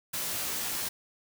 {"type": "noise with comb filter", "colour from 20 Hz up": "white", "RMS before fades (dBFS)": -33, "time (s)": [0.13, 0.89], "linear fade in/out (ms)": 10, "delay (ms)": 17, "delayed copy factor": 0.7, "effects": []}